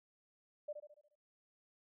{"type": "tone with echo", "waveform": "sine", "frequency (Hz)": 594, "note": "D5", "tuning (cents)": 20, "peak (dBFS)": -39, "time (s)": [0.68, 0.73], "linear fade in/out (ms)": 10, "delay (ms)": 71, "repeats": 6, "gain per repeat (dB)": -6, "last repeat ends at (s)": 1.156, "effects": []}